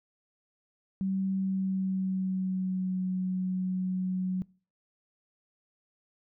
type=tone with pitch glide; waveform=sine; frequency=191.7 to 185.17 Hz; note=G3 to F#3; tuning=-38 to +2 cents; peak=-27 dBFS; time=1.01-4.42 s; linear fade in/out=0 ms; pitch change=-60 cents; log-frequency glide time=1.33-3.01 s; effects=noise-tail reverb RT60 0.4 s tail -24 dB re dry